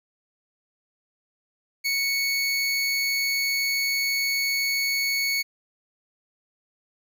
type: tone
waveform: 25% pulse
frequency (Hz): 2217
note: C#7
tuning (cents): 0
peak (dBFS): -19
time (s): 1.84-5.43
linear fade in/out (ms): 20
effects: none

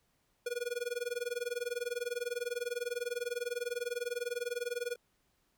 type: tone with tremolo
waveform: square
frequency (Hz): 482.8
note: B4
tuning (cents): -39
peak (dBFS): -32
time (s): 0.46-4.96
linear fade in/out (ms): 5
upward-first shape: sine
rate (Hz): 20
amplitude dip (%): 95
effects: pink hiss -75 dBFS RMS until 5.57 s

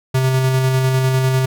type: tone with tremolo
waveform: square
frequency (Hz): 130.81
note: C3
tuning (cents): 0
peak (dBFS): -13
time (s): 0.14-1.46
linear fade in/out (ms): 10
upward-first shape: square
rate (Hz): 10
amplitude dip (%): 25
effects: none

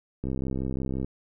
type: click train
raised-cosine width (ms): 3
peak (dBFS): -18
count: 54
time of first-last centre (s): 0.24-1.045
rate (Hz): 65.8
effects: none

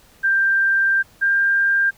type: tone pair in turn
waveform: sine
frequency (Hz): 1580 / 1594.7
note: G6 / G6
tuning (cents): +13 / +29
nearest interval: unison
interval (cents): 16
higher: second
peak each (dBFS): -14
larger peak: neither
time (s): 0.23-1.03 / 1.21-1.91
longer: first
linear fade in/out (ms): 20
effects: pink hiss -52 dBFS RMS until 1.97 s

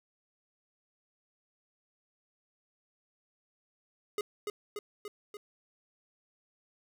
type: tone with echo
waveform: square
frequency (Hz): 415.3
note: G#4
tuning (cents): 0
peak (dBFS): -31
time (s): 4.18-4.21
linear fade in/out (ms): 2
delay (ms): 290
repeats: 4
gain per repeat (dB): -3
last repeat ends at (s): 5.37
effects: none

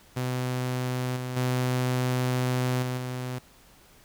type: tone with level steps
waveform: sawtooth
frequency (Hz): 126.5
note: B2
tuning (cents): +42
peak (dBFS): -23 / -27 / -20 / -24 / -27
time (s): 0.16-3.39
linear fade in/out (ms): 10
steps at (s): 1.16 / 1.36 / 2.82 / 2.97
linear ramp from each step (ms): 10
effects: pink hiss -56 dBFS RMS until 4.04 s

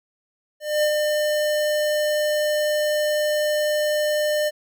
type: tone with ADSR envelope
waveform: square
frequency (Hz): 602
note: D5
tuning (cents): +43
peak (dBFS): -17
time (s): 0.6-4.51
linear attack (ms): 230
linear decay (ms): 75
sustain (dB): -3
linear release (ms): 34
effects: none

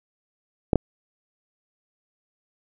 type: clicks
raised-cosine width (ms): 2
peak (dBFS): -4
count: 2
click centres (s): 0.732 / 0.757
effects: none

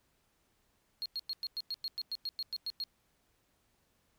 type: tone bursts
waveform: triangle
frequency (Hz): 4282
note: C8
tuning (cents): +39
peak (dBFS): -32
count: 14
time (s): 1.02-2.838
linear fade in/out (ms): 0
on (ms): 37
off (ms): 100
effects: tanh soft clip ceiling -29 dBFS + pink hiss -74 dBFS RMS until 4.18 s

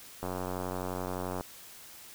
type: click train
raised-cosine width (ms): 1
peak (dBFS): -21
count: 109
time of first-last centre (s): 0.23-1.409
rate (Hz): 91.6
effects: white hiss -50 dBFS RMS until 2.14 s

